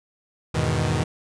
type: chord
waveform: sawtooth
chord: E major seventh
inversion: none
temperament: equal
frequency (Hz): 82.41 / 103.83 / 123.47 / 155.56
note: E2 / G#2 / B2 / D#3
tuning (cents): 0 / 0 / 0 / 0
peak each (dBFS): -23 / -24 / -21 / -21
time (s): 0.54-1.04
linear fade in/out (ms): 10
effects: resampled to 22050 Hz